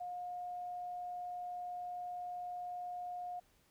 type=tone; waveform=sine; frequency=715 Hz; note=F5; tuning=41 cents sharp; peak=-40 dBFS; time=0-3.4 s; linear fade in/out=10 ms; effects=pink hiss -71 dBFS RMS until 3.7 s